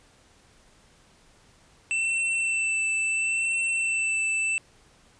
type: tone with vibrato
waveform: square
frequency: 2671 Hz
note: E7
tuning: 22 cents sharp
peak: -24 dBFS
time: 1.91-4.58 s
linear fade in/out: 0 ms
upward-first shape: sine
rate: 0.73 Hz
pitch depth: 17 cents each way
effects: pink hiss -58 dBFS RMS until 5.19 s + resampled to 22050 Hz